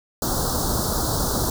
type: band-stop noise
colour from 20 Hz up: pink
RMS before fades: -23 dBFS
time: 0.22-1.5 s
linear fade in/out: 2 ms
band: 1400 to 4000 Hz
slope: 48 dB/octave
effects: none